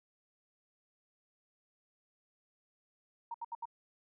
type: tone bursts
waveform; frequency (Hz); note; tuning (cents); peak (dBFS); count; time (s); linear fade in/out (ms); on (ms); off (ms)
sine; 932.3; A#5; 0; -37; 4; 3.31-3.655; 5; 33; 71
effects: none